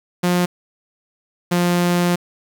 sawtooth tone pair in turn, 177.6 / 175.66 Hz, F3 / F3, +29 / +10 cents, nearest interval unison, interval 19 cents, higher first, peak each -11 / -11 dBFS, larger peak neither, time 0.23-0.46 / 1.51-2.16 s, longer second, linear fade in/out 10 ms, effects 8-bit

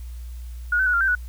sine tone with pitch steps, 1443 / 1528 / 1466 / 1390 / 1559 / 1473 Hz, F#6 / G6 / F#6 / F6 / G6 / F#6, -44 / -45 / -16 / -9 / -10 / -8 cents, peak -17 dBFS, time 0.72-1.152 s, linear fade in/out 5 ms, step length 72 ms, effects added 60 Hz sine -32 dBFS peak until 1.28 s + white hiss -54 dBFS RMS until 1.28 s

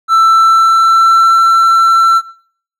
triangle tone with pitch glide, 1330 to 1343.9 Hz, E6 to E6, +15 to +33 cents, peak -3 dBFS, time 0.08-2.22 s, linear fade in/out 50 ms, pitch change +18 cents, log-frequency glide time 0.25-1.35 s, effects noise-tail reverb RT60 0.6 s tail -21 dB re dry

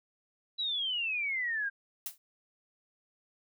sine exponential sweep, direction down, 3974 to 1579 Hz, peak -30 dBFS, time 0.58-1.7 s, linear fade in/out 20 ms
blue noise with exponential decay, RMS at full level -33 dBFS, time 2.06-2.18 s, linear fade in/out 2 ms, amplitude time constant 26 ms
effects none

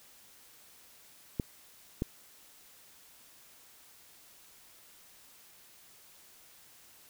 clicks, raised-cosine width 3 ms, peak -17 dBFS, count 2, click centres 1.398 / 2.021 s, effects white hiss -58 dBFS RMS until 7.09 s

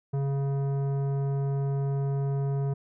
triangle tone with tanh clipping, 138.59 Hz, C#3, in tune, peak -27 dBFS, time 0.13-2.74 s, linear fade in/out 10 ms, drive 17 dB, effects none

